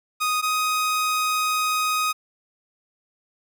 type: tone pair in turn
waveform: sawtooth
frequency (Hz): 1244.5 / 1252.4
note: D#6 / D#6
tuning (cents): 0 / +11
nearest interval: unison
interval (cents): 11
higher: second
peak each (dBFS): -17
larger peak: neither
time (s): 0.2-0.42 / 0.42-2.13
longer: second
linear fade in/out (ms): 20
effects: none